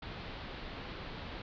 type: low-pass noise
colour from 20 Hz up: pink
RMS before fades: -44 dBFS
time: 0.02-1.42 s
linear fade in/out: 5 ms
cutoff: 4400 Hz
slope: 48 dB/octave
effects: none